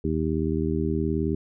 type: harmonic tone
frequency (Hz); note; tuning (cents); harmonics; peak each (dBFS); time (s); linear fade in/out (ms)
79; D#2; +27; 1 / 2 / 3 / 4 / 5; -29 / -29 / -29 / -29 / -29; 0.04-1.35; 5
effects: none